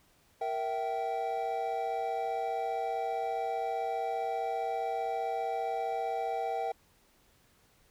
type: chord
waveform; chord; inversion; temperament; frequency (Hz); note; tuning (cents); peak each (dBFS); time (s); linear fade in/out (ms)
triangle; E diminished; second; equal with one note detuned; 466.2 / 659.3 / 774.5; Bb4 / E5 / G5; 0 / 0 / -21; -35 / -35 / -31; 0.41-6.72; 5
effects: pink hiss -66 dBFS RMS until 7.9 s